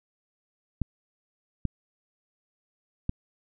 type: clicks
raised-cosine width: 5 ms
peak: -14 dBFS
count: 3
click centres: 0.817 / 1.653 / 3.094 s
effects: none